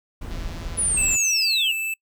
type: noise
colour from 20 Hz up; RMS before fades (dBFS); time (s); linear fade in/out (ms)
brown; -31; 0.21-1.17; 10
type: click train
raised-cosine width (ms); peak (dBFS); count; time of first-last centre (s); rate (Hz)
0.2; -26; 142; 0.31-1.149; 168
type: linear sweep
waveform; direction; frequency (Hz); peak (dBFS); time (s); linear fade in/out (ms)
sine; down; 9980 to 2637; -19; 0.77-1.73; 20
type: tone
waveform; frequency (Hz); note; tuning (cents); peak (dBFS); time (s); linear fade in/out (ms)
square; 2637; E7; 0; -25; 0.97-1.94; 5
effects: noise-tail reverb RT60 0.1 s tail -26 dB re dry